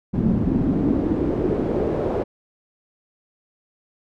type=noise with band-pass filter sweep; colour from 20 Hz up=brown; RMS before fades=-21 dBFS; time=0.13-2.24 s; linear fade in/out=20 ms; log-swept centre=210 to 500 Hz; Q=2.2; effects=none